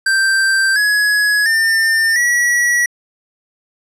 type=tone with pitch steps; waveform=square; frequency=1568 / 1680.5 / 1801.2 / 1930.4 Hz; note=G6 / G#6 / A6 / B6; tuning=0 / +20 / +40 / -40 cents; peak=-12 dBFS; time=0.06-2.86 s; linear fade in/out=5 ms; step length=700 ms; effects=low-pass 11000 Hz 12 dB/octave